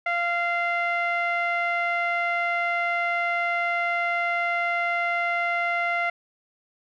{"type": "tone with low-pass filter", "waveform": "sawtooth", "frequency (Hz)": 692, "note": "F5", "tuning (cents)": -16, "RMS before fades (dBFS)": -25, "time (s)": [0.06, 6.1], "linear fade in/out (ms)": 5, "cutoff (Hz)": 2000, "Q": 4.1, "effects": []}